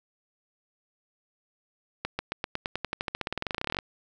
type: accelerating click train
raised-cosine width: 0.3 ms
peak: -13 dBFS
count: 29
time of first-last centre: 2.05-3.788 s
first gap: 140 ms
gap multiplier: 0.93
effects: none